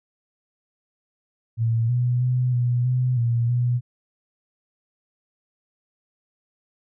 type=tone with pitch steps; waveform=sine; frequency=114.6 / 123 / 125.7 / 122.1 / 126.3 / 117.8 / 122.2 Hz; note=A#2 / B2 / B2 / B2 / B2 / A#2 / B2; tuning=-29 / -7 / +31 / -19 / +39 / +19 / -18 cents; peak=-18 dBFS; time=1.57-3.81 s; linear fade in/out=50 ms; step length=320 ms; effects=none